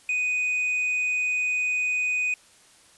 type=tone; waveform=triangle; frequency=2490 Hz; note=D#7; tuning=1 cent sharp; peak=-21 dBFS; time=0.09-2.34 s; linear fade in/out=2 ms; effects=white hiss -55 dBFS RMS until 2.97 s + resampled to 24000 Hz